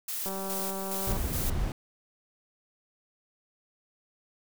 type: noise with tremolo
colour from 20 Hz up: blue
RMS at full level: -34 dBFS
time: 0.08-1.5 s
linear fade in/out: 5 ms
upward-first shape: square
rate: 2.4 Hz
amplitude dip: 50%
type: click train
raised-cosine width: 1 ms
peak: -24 dBFS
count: 176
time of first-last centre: 0.26-1.167 s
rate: 193 Hz
type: noise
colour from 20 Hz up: brown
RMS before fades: -30 dBFS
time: 1.07-1.72 s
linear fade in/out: 2 ms
effects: none